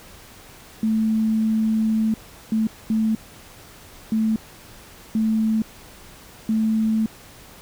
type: tone bursts at uneven times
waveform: sine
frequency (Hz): 220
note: A3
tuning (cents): 0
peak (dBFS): -17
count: 6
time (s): 0.83-2.14 / 2.52-2.67 / 2.9-3.15 / 4.12-4.36 / 5.15-5.62 / 6.49-7.06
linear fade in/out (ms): 2
effects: pink hiss -45 dBFS RMS until 7.61 s